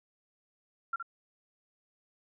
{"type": "tone with echo", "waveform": "sine", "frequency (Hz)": 1370, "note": "F6", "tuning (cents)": -34, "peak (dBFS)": -29, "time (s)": [0.93, 0.96], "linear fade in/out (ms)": 5, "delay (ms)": 67, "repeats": 1, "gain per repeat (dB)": -7, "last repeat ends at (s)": 1.027, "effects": []}